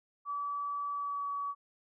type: tone with pitch glide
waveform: sine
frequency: 1149 to 1136.5 Hz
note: D6 to C#6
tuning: -38 to +43 cents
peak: -33 dBFS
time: 0.25-1.55 s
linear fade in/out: 50 ms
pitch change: -19 cents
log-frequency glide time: 0.92-1.28 s
effects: none